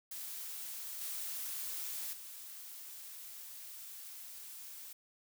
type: noise with level steps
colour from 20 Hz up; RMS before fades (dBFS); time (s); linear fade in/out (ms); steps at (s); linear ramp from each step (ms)
blue; -44 / -41 / -49; 0.11-4.93; 5; 1.01 / 2.13; 2
effects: none